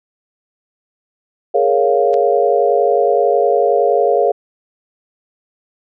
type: chord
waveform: sine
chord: Bb minor seventh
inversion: third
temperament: equal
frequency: 415.3 / 466.2 / 554.4 / 698.5 Hz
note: Ab4 / Bb4 / Db5 / F5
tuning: 0 / 0 / 0 / 0 cents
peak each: -16 dBFS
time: 1.54-4.32 s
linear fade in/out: 10 ms
type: clicks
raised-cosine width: 0.2 ms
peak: -25 / -16 dBFS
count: 2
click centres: 2.134 / 2.141 s
effects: none